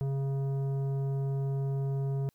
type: tone with tanh clipping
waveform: sine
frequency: 137 Hz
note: C#3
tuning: 20 cents flat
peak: -30 dBFS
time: 0.01-2.29 s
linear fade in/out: 0 ms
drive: 11 dB
effects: white hiss -74 dBFS RMS until 2.34 s